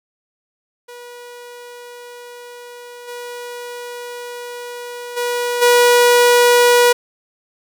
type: tone with level steps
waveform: sawtooth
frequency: 484.8 Hz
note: B4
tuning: 32 cents flat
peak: -30 / -24 / -14 / -5 dBFS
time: 0.88-6.93 s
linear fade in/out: 10 ms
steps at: 3.07 / 5.16 / 5.61 s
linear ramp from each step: 20 ms
effects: none